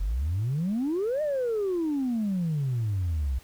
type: exponential two-way sweep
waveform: sine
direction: up then down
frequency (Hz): 43.65 to 622.3 to 61.8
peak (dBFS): -23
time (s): 0-3.39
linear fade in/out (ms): 10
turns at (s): 1.22
effects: tanh soft clip ceiling -22 dBFS + pink hiss -54 dBFS RMS until 3.43 s